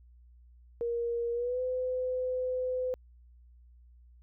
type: tone with pitch glide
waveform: sine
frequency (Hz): 471 to 507.7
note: A#4 to B4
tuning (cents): +18 to +48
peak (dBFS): -29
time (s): 0.81-2.94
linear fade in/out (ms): 0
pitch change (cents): +130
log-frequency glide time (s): 1.33-1.61
effects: added 60 Hz sine -54 dBFS peak until 4.22 s